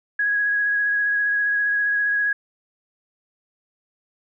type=tone with vibrato; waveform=sine; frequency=1661.2 Hz; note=G#6; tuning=in tune; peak=-18 dBFS; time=0.19-2.33 s; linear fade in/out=5 ms; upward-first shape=sine; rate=15 Hz; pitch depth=15 cents each way; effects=none